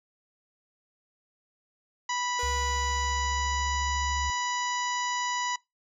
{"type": "harmonic tone", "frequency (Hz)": 984, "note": "B5", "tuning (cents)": -7, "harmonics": [1, 2, 3, 4, 5, 6, 7], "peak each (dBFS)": [-30, -34, -39, -41, -42, -40, -39], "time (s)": [2.09, 5.56], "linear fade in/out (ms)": 5}
{"type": "tone with exponential decay", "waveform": "square", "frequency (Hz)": 486.2, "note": "B4", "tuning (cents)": -27, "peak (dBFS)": -37, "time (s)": [2.39, 4.92], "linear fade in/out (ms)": 2, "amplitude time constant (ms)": 550}
{"type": "tone with pitch glide", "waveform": "sine", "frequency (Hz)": [69.3, 70.19], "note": ["C#2", "C#2"], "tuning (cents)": [0, 22], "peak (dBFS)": -31, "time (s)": [2.43, 4.3], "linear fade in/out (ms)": 0, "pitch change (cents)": 22, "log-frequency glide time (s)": [2.58, 4.12]}
{"effects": ["noise-tail reverb RT60 0.2 s tail -22 dB re dry"]}